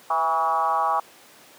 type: tone with frequency modulation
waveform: sine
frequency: 972 Hz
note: B5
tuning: 28 cents flat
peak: -19 dBFS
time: 0.1-1 s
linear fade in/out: 5 ms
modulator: 157 Hz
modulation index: 1.7
effects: pink hiss -49 dBFS RMS until 1.58 s + high-pass 300 Hz 12 dB/octave